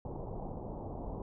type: low-pass noise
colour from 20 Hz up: pink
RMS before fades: -41 dBFS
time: 0.05-1.22 s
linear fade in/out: 2 ms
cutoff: 930 Hz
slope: 48 dB/octave
effects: none